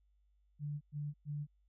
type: tone bursts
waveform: sine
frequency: 146.83 Hz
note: D3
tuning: in tune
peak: -37 dBFS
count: 3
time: 0.59-1.47 s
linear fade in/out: 50 ms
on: 220 ms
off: 110 ms
effects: added 50 Hz sine -69 dBFS peak until 1.68 s